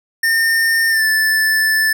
square tone with pitch glide, 1816 to 1755.2 Hz, A#6 to A6, -46 to -5 cents, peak -13 dBFS, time 0.23-1.93 s, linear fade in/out 5 ms, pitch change -59 cents, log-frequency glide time 0.89-1.04 s, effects none

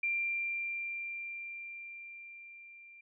sine tone with level ramp, 2374 Hz, D7, 18 cents sharp, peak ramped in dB -29 to -52 dBFS, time 0.03-3.01 s, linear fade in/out 5 ms, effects none

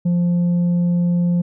sine tone with tanh clipping, 174.61 Hz, F3, in tune, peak -15 dBFS, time 0.05-1.42 s, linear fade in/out 10 ms, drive 3 dB, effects none

